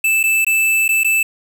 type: tone with dropouts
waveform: square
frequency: 2637 Hz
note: E7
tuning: in tune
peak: -13 dBFS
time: 0.04-1.23 s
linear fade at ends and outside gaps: 5 ms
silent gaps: 0.231-0.237 / 0.447-0.466 / 0.881-0.889 / 1.035-1.045 s
effects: 7-bit